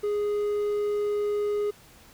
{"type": "tone", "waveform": "triangle", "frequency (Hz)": 414.4, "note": "G#4", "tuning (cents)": -4, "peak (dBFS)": -22, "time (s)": [0.03, 1.71], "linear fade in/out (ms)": 10, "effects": ["pink hiss -53 dBFS RMS until 2.13 s"]}